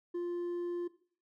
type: tone with hard clipping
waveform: sine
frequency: 349.2 Hz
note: F4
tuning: in tune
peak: -34 dBFS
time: 0.14-0.88 s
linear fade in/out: 10 ms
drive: 2 dB
effects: noise-tail reverb RT60 0.5 s tail -17 dB re dry